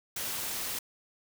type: noise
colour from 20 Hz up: white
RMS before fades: -35 dBFS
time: 0.16-0.79 s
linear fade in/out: 5 ms
effects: none